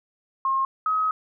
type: tone pair in turn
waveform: sine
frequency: 1071 / 1270.6 Hz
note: C6 / D#6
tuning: +40 / +36 cents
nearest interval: minor third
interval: 296 cents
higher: second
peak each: -20 dBFS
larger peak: neither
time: 0.45-0.65 / 0.86-1.11 s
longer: second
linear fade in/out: 2 ms
effects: none